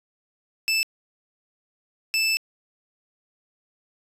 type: tone bursts at uneven times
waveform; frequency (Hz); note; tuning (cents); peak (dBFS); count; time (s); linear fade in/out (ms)
25% pulse; 2637; E7; 0; -16; 2; 0.68-0.83 / 2.14-2.37; 0
effects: resampled to 32000 Hz + 8-bit